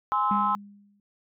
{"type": "chord", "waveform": "sine", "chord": "Ab augmented", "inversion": "none", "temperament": "just", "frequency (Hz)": [830.6, 1038.3, 1297.8], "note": ["Ab5", "C6", "E6"], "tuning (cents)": [0, -14, -27], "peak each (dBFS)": [-28, -24, -26], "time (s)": [0.12, 0.55], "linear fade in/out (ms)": 0}
{"type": "tone with exponential decay", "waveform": "sine", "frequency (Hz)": 202.6, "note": "G#3", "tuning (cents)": -43, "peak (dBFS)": -24, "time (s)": [0.31, 1], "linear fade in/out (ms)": 2, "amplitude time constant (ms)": 150}
{"effects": ["tanh soft clip ceiling -12 dBFS"]}